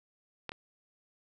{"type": "clicks", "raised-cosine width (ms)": 0.3, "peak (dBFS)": [-21, -25], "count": 2, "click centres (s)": [0.493, 0.519], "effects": []}